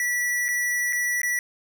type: tone with dropouts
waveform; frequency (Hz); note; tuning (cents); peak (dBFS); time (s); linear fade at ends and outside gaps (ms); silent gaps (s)
square; 1952; B6; -21; -23; 0-1.39; 1; 0.483-0.487 / 0.926-0.93 / 1.217-1.232
effects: none